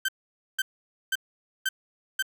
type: tone bursts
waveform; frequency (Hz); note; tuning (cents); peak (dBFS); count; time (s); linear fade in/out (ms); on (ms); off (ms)
30% pulse; 1553; G6; -17; -21; 5; 0.05-2.225; 5; 35; 500
effects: none